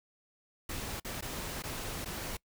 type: noise with dropouts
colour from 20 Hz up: pink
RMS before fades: -39 dBFS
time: 0.69-2.37 s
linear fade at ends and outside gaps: 5 ms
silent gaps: 1-1.047 / 1.21-1.223 / 1.624-1.636 / 2.047-2.057 s
effects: noise-tail reverb RT60 0.1 s tail -24 dB re dry